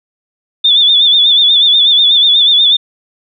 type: tone with vibrato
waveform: sine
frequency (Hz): 3520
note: A7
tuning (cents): 0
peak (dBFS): -5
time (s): 0.64-2.77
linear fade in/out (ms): 10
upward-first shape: sine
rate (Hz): 8.2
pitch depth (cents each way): 71
effects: none